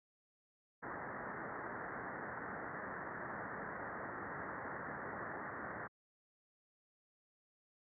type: low-pass noise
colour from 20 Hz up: white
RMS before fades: -45 dBFS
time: 0.82-5.88 s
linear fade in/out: 20 ms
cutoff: 1900 Hz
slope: 96 dB/octave
effects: high-pass 100 Hz 12 dB/octave